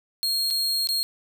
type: tone with dropouts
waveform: 40% pulse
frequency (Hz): 4250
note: C8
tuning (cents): +26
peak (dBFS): -21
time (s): 0.23-1.03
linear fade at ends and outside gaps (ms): 0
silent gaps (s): 0.503-0.508 / 0.872-0.889
effects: none